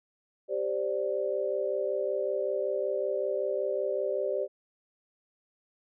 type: chord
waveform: sine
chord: G suspended fourth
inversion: none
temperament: just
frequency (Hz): 392 / 522.7 / 588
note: G4 / C5 / D5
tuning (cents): 0 / -2 / +2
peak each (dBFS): -32 / -32 / -31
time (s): 0.48-4.48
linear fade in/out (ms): 50
effects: none